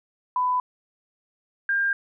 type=tone pair in turn; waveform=sine; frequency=999 / 1601.3 Hz; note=B5 / G6; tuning=+20 / +36 cents; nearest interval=minor sixth; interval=816 cents; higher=second; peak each=-20 dBFS; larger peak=neither; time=0.36-0.6 / 1.69-1.93 s; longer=neither; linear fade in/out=2 ms; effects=none